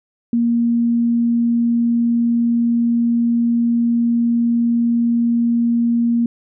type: tone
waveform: sine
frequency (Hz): 234.9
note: A#3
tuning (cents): +13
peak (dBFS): -13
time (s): 0.33-6.26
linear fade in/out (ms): 2
effects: none